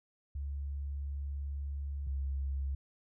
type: tone pair in turn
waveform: sine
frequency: 70.4 / 68.36 Hz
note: C#2 / C#2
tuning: +27 / -24 cents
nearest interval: minor second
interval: 51 cents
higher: first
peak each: -35 / -32 dBFS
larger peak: second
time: 0.35-2.07 / 2.07-2.75 s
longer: first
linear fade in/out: 5 ms
effects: none